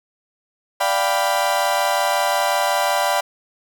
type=chord; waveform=35% pulse; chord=G dominant seventh; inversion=second; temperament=equal; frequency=587.3 / 698.5 / 784 / 987.8 Hz; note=D5 / F5 / G5 / B5; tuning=0 / 0 / 0 / 0 cents; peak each=-21 dBFS; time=0.8-3.21 s; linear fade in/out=10 ms; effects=none